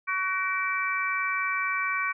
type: harmonic tone with a mistuned harmonic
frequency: 375.9 Hz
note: F#4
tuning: 27 cents sharp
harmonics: 3 / 4 / 5 / 6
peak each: -30 / -31 / -35 / -29 dBFS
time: 0.07-2.13 s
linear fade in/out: 20 ms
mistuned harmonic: 6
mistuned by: +48 cents
effects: none